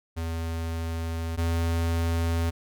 square tone pair in turn, 82.41 / 83.42 Hz, E2 / E2, 0 / +21 cents, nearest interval unison, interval 21 cents, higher second, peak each -29 / -24 dBFS, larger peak second, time 0.16-1.37 / 1.37-2.51 s, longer first, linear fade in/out 20 ms, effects none

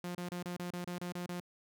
sawtooth tone bursts, 176.9 Hz, F3, 23 cents sharp, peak -34 dBFS, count 10, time 0.04-1.401 s, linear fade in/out 2 ms, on 110 ms, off 29 ms, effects none

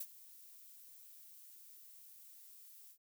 violet noise with ADSR envelope, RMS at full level -41 dBFS, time 0-2.98 s, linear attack 6 ms, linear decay 50 ms, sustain -17 dB, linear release 80 ms, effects none

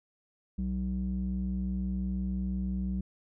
square tone with low-pass filter, 62.9 Hz, B1, 32 cents sharp, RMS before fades -32 dBFS, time 0.58-3.01 s, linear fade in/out 5 ms, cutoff 210 Hz, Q 5.2, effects none

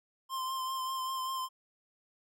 square tone with vibrato, 1046.5 Hz, C6, in tune, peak -34 dBFS, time 0.29-1.49 s, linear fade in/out 50 ms, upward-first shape triangle, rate 5.1 Hz, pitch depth 28 cents each way, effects none

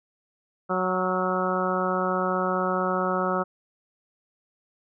harmonic tone with a mistuned harmonic, 184.8 Hz, F#3, 2 cents flat, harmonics 1 / 2 / 3 / 4 / 5 / 6 / 7 / 8, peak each -30 / -30 / -29 / -32 / -34 / -33 / -28 / -37 dBFS, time 0.69-3.44 s, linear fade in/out 20 ms, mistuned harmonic 8, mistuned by -51 cents, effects none

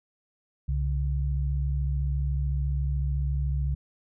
sine tone pair together, 66.07 / 140 Hz, C2 / C#3, +17 / +18 cents, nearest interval octave + minor second, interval 1301 cents, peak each -25 / -30 dBFS, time 0.68-3.75 s, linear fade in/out 10 ms, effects none

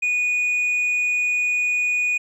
triangle tone with tanh clipping, 2465 Hz, D#7, 17 cents flat, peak -19 dBFS, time 0.02-2.18 s, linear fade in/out 10 ms, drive 7 dB, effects none

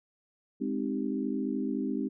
sine chord, Ab major seventh, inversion none, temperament equal, 207.7 / 261.6 / 311.1 / 392 Hz, Ab3 / C4 / Eb4 / G4, 0 / 0 / 0 / 0 cents, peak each -34 / -32 / -35 / -38 dBFS, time 0.6-2.09 s, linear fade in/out 20 ms, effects none

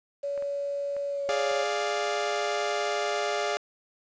sine tone with pitch glide, 566 to 556.3 Hz, C#5 to C#5, +36 to +6 cents, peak -28 dBFS, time 0.23-1.64 s, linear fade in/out 10 ms, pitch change -30 cents, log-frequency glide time 1.1-1.42 s
clicks, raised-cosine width 0.5 ms, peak -30 dBFS, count 4, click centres 0.377 / 0.424 / 0.966 / 1.514 s
sawtooth chord, D diminished, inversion second, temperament equal, 415.3 / 587.3 / 698.5 Hz, Ab4 / D5 / F5, 0 / 0 / 0 cents, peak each -27 dBFS, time 1.29-3.57 s, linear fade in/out 0 ms
effects resampled to 16000 Hz + 9-bit

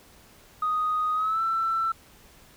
sine tone with pitch glide, 1246 to 1335.4 Hz, D#6 to E6, +2 to +22 cents, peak -22 dBFS, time 0.62-1.92 s, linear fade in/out 5 ms, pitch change +120 cents, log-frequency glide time 1.14-1.42 s, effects tanh soft clip ceiling -18 dBFS + pink hiss -54 dBFS RMS until 2.56 s

